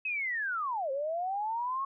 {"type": "linear two-way sweep", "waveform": "sine", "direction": "down then up", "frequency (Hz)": [2582, 523.3, 1104], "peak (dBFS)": -30, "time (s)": [0.05, 1.85], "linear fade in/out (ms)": 5, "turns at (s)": 0.91, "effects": []}